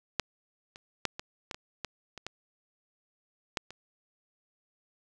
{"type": "clicks", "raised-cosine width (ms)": 0.2, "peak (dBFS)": [-9, -29, -10, -20, -18, -22, -17, -25, -19, -12, -27], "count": 11, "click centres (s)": [0.197, 0.759, 1.053, 1.195, 1.512, 1.545, 1.847, 2.177, 2.266, 3.572, 3.706], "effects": []}